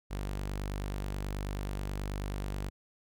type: tone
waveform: sawtooth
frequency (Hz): 49.31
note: G1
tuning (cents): +11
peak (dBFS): -30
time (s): 0.1-2.7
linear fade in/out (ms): 20
effects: none